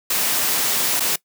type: noise with dropouts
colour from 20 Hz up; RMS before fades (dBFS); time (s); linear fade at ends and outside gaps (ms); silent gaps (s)
white; -20; 0.1-1.16; 5; 0.998-1.004
effects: noise-tail reverb RT60 0.1 s tail -21 dB re dry + high-pass 150 Hz 12 dB/octave